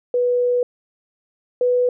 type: tone pair in turn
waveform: sine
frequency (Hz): 490.8 / 494.2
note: B4 / B4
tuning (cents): -11 / +1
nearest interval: unison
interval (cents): 12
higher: second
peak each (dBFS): -15 / -14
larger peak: second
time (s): 0.14-0.63 / 1.61-1.89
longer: first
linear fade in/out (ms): 2
effects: none